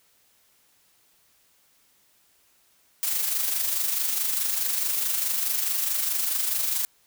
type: noise with amplitude modulation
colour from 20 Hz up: blue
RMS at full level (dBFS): -24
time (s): 3.03-6.85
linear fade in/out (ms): 0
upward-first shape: sine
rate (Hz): 24.7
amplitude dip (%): 45
effects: white hiss -63 dBFS RMS until 7.06 s